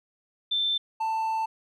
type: tone pair in turn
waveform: sine / triangle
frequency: 3551 / 887.8 Hz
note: A7 / A5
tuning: +15 / +15 cents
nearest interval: 2 octaves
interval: 2400 cents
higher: first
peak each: -23 dBFS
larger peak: neither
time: 0.51-0.78 / 1-1.46 s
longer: second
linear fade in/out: 10 ms
effects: none